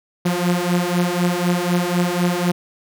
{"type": "beating tone pair", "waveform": "sawtooth", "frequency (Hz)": [174.61, 178.61], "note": ["F3", "F3"], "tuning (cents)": [0, 39], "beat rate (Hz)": 4, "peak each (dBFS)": -16, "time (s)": [0.25, 2.52], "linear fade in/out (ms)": 10, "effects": []}